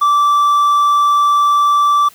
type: tone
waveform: triangle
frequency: 1165 Hz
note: D6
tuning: 14 cents flat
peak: -7 dBFS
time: 0.01-2.09 s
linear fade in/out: 10 ms
effects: white hiss -44 dBFS RMS until 2.14 s